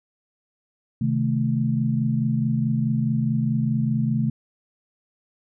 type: chord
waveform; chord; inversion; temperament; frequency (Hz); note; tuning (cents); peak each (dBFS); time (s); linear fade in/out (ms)
sine; A diminished; first; equal; 130.81 / 155.56 / 220; C3 / Eb3 / A3; 0 / 0 / 0; -23 / -26 / -23; 1.01-4.3; 5
effects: none